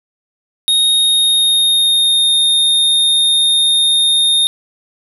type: tone with pitch glide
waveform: square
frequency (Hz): 3729 to 3676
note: A#7 to A#7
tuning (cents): 0 to -25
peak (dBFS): -10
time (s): 0.68-4.47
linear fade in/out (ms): 0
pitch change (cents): -25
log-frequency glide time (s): 0.92-2.35
effects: none